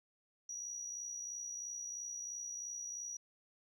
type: tone with amplitude modulation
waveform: sine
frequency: 5800 Hz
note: F#8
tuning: 35 cents flat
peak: -38 dBFS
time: 0.49-3.17 s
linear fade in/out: 5 ms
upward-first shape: sine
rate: 63 Hz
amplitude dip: 50%
effects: tanh soft clip ceiling -37 dBFS